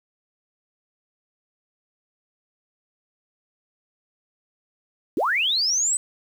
sine linear sweep, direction up, 237.3 to 8160 Hz, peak -19 dBFS, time 5.17-5.97 s, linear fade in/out 2 ms, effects 8-bit

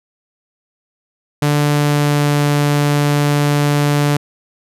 sawtooth tone with pitch glide, 146.83 to 145.65 Hz, D3 to D3, 0 to -14 cents, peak -8 dBFS, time 1.42-4.17 s, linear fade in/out 5 ms, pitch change -14 cents, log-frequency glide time 1.65-2.45 s, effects resampled to 32000 Hz

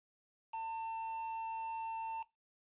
triangle tone with quantisation, 899 Hz, A5, 37 cents sharp, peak -36 dBFS, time 0.53-2.23 s, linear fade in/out 10 ms, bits 8, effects noise-tail reverb RT60 0.2 s tail -18 dB re dry + resampled to 8000 Hz

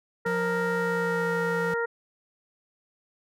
harmonic tone, 466.2 Hz, A#4, in tune, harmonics 1 / 2 / 3 / 4, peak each -27 / -34 / -31 / -34 dBFS, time 0.25-1.86 s, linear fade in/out 10 ms
square tone with pitch glide, 177.7 to 172.34 Hz, F3 to F3, +30 to -23 cents, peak -32 dBFS, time 0.26-1.74 s, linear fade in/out 2 ms, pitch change -53 cents, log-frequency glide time 0.73-1.31 s
effects none

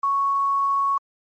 sine tone with quantisation, 1108.7 Hz, C#6, in tune, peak -18 dBFS, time 0.03-0.98 s, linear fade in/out 5 ms, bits 8, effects MP3 32 kbps

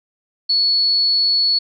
sine tone, 4403 Hz, C#8, 13 cents flat, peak -13 dBFS, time 0.49-1.59 s, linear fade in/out 10 ms, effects none

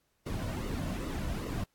brown noise with flanger, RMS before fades -35 dBFS, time 0.26-1.64 s, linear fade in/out 5 ms, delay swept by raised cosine 1.2 to 2.5 ms, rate 2.5 Hz, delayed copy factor -0.7, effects pink hiss -75 dBFS RMS until 1.74 s + AAC 64 kbps

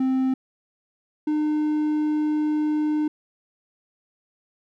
triangle tone pair in turn, 261.6 / 303.3 Hz, C4 / D#4, 0 / -44 cents, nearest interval minor third, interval 256 cents, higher second, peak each -17 / -18 dBFS, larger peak first, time 0-0.34 / 1.27-3.08 s, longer second, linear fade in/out 5 ms, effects none

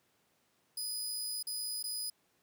20% pulse tone with dropouts, 4978 Hz, D#8, in tune, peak -30 dBFS, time 0.77-2.1 s, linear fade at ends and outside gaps 5 ms, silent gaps 1.428-1.469 / 1.828-1.839 s, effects pink hiss -73 dBFS RMS until 2.42 s + high-pass 150 Hz 12 dB/octave

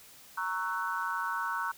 sine chord, F# dominant seventh, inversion first, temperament equal with one note detuned, 932.3 / 1108.7 / 1318.5 / 1496.3 Hz, A#5 / C#6 / E6 / F#6, 0 / 0 / 0 / +19 cents, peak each -36 / -36 / -37 / -35 dBFS, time 0.37-1.72 s, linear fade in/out 10 ms, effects white hiss -54 dBFS RMS until 1.77 s

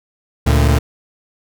40% pulse tone pair together, 72.4 / 114.93 Hz, D2 / A#2, -24 / -24 cents, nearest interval minor sixth, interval 800 cents, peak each -11 / -14 dBFS, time 0.46-0.79 s, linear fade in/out 10 ms, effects none

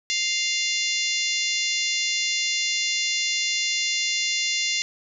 harmonic tone, 698.5 Hz, F5, in tune, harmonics 3 / 4 / 5 / 6 / 7 / 8 / 9 / 10, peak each -28 / -29 / -30 / -31 / -31 / -32 / -33 / -33 dBFS, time 0.1-4.82 s, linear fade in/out 0 ms, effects none

